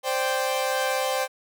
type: chord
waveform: sawtooth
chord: C suspended second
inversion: none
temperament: equal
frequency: 523.3 / 587.3 / 784 Hz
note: C5 / D5 / G5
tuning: 0 / 0 / 0 cents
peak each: -22 / -27 / -24 dBFS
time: 0.03-1.28 s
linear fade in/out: 50 ms
effects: none